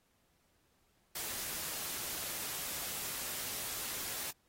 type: noise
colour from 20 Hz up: white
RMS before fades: -40 dBFS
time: 1.15-4.31 s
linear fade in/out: 5 ms
effects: pink hiss -74 dBFS RMS until 4.48 s + AAC 48 kbps